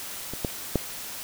clicks, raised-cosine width 2 ms, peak -20 / -12 / -8 dBFS, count 3, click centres 0.336 / 0.448 / 0.757 s, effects white hiss -37 dBFS RMS until 1.23 s

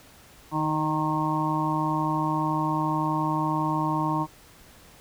harmonic tone with a mistuned harmonic, 154.3 Hz, D#3, 14 cents flat, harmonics 1 / 2 / 4 / 5 / 6 / 7, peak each -29 / -28 / -37 / -36 / -28 / -30 dBFS, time 0.51-4.27 s, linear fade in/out 50 ms, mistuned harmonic 2, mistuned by +22 cents, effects pink hiss -52 dBFS RMS until 5 s

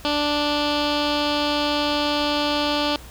15% pulse tone with low-pass filter, 293.7 Hz, D4, in tune, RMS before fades -22 dBFS, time 0.05-2.96 s, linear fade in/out 0 ms, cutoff 4000 Hz, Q 6.5, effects added 60 Hz sine -42 dBFS peak until 3.1 s + pink hiss -44 dBFS RMS until 3.1 s

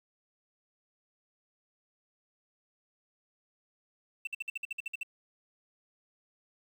triangle tone bursts, 2679 Hz, E7, 27 cents sharp, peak -31 dBFS, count 11, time 4.25-5.032 s, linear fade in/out 5 ms, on 22 ms, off 54 ms, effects 10-bit

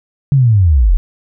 sine linear sweep, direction down, 144 to 34.62 Hz, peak -6 dBFS, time 0.32-0.97 s, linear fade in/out 0 ms, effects none

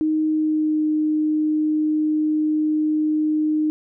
sine tone with pitch glide, 311.1 to 307.2 Hz, D#4 to D#4, 0 to -22 cents, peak -17 dBFS, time 0.01-3.7 s, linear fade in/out 0 ms, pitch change -22 cents, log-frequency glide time 0.26-0.85 s, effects none

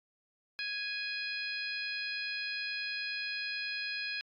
harmonic tone, 830.6 Hz, G#5, in tune, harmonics 2 / 3 / 4 / 5 / 6, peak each -40 / -38 / -46 / -42 / -44 dBFS, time 0.59-4.21 s, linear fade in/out 0 ms, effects AAC 48 kbps

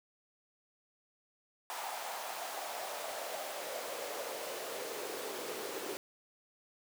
pink noise with high-pass filter sweep, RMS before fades -41 dBFS, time 1.7-5.97 s, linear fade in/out 0 ms, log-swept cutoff 820 to 380 Hz, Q 3.4, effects none

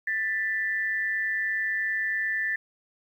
sine tone pair together, 1772.7 / 1975.5 Hz, A6 / B6, +12 / 0 cents, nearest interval major second, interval 188 cents, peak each -26 / -31 dBFS, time 0.07-2.56 s, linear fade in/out 5 ms, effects 10-bit

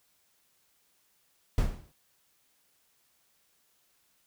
brown noise with exponential decay, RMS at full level -22 dBFS, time 1.58-1.92 s, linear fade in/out 1 ms, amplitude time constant 73 ms, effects white hiss -70 dBFS RMS until 4.26 s

